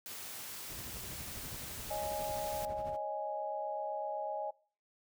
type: noise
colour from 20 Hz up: white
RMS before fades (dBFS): -45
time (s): 0.06-2.65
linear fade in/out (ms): 0
type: noise with tremolo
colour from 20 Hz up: brown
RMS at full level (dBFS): -42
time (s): 0.69-2.97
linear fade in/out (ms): 20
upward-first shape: sine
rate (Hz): 12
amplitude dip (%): 65
type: chord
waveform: sine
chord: C# suspended second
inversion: none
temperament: equal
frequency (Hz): 554.4 / 622.3 / 830.6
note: C#5 / D#5 / G#5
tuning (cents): 0 / 0 / 0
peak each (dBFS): -43 / -39 / -38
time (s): 1.9-4.51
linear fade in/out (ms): 10
effects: noise-tail reverb RT60 0.4 s tail -21 dB re dry + high-pass 60 Hz 12 dB/octave